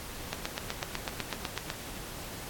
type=click train; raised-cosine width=0.2 ms; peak=-14 dBFS; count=12; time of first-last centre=0.33-1.702 s; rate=8.02 Hz; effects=pink hiss -42 dBFS RMS until 2.49 s + AAC 64 kbps